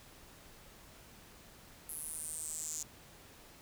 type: tone with high-pass filter sweep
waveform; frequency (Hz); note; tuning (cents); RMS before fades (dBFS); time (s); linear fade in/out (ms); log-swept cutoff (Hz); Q
sawtooth; 155.56; D#3; 0; -42; 1.89-2.83; 2; 11000 to 6800; 7.5
effects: pink hiss -57 dBFS RMS until 3.61 s